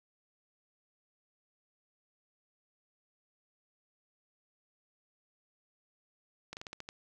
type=slowing click train; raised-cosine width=0.2 ms; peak=-25 dBFS; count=7; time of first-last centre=6.53-6.889 s; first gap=39 ms; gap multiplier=1.17; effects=none